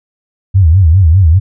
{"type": "tone with vibrato", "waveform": "sine", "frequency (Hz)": 87.31, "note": "F2", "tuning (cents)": 0, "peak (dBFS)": -3, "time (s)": [0.54, 1.4], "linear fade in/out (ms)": 20, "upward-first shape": "sine", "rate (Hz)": 5, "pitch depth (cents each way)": 220, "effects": []}